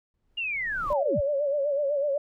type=noise with exponential growth; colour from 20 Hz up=brown; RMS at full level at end=-36 dBFS; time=0.14-0.93 s; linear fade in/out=0 ms; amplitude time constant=170 ms
type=linear sweep; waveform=sine; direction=down; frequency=2862 to 33.37 Hz; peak=-27 dBFS; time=0.37-1.21 s; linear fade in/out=10 ms
type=tone with vibrato; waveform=sine; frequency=571 Hz; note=D5; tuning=49 cents flat; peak=-23 dBFS; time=0.9-2.18 s; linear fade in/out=5 ms; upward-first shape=sine; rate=8 Hz; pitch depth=79 cents each way
effects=none